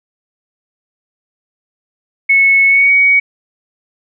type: tone with pitch glide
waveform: sine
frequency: 2200 to 2250 Hz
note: C#7 to C#7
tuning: -14 to +25 cents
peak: -6 dBFS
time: 2.29-3.2 s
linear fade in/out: 10 ms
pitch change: +39 cents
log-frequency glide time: 2.67-2.92 s
effects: none